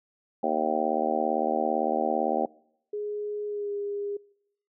harmonic tone, 77.78 Hz, D#2, in tune, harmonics 3 / 4 / 5 / 6 / 7 / 8 / 9 / 10, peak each -33 / -34 / -33 / -36 / -30 / -32 / -31 / -29 dBFS, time 0.43-2.46 s, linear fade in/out 5 ms
sine tone with pitch glide, 416.4 to 406.4 Hz, G#4 to G#4, +5 to -38 cents, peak -29 dBFS, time 2.93-4.17 s, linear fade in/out 5 ms, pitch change -43 cents, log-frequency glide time 3.47-3.72 s
effects noise-tail reverb RT60 0.8 s tail -25 dB re dry

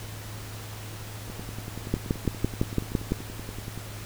two click trains, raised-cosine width 3 ms, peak -10 / -24 dBFS, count 8 / 27, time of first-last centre 1.94-3.12 / 1.3-3.776 s, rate 5.93 / 10.5 Hz, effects added 106 Hz sine -39 dBFS peak until 4.05 s + pink hiss -42 dBFS RMS until 4.05 s

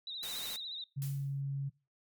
sine tone with vibrato, 3819 Hz, A#7, 41 cents sharp, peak -39 dBFS, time 0.07-0.84 s, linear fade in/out 2 ms, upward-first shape sine, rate 14 Hz, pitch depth 78 cents each way
white noise, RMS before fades -43 dBFS, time 0.23-0.56 s, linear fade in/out 0 ms
sine tone, 138.59 Hz, C#3, in tune, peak -33 dBFS, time 0.96-1.7 s, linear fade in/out 20 ms
blue noise with exponential decay, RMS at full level -43 dBFS, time 1.02-1.41 s, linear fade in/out 0 ms, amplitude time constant 83 ms
effects noise-tail reverb RT60 0.3 s tail -22 dB re dry + MP3 96 kbps

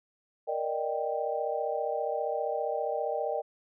sine chord, Eb major seventh, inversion second, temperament equal, 466.2 / 587.3 / 622.3 / 784 Hz, Bb4 / D5 / Eb5 / G5, 0 / 0 / 0 / 0 cents, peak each -34 dBFS, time 0.47-3.42 s, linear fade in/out 20 ms, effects none

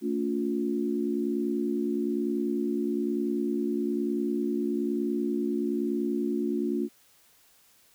sine tone cluster, 223.8 / 284.9 / 354.8 Hz, A3 / C#4 / F4, +30 / +48 / +27 cents, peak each -30 dBFS, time 0.01-6.89 s, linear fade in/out 50 ms, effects white hiss -61 dBFS RMS until 7.94 s

